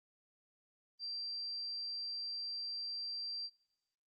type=tone; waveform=sine; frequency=4711 Hz; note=D8; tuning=5 cents sharp; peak=-39 dBFS; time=0.99-3.5 s; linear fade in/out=50 ms; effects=noise-tail reverb RT60 0.8 s tail -25 dB re dry + Opus 32 kbps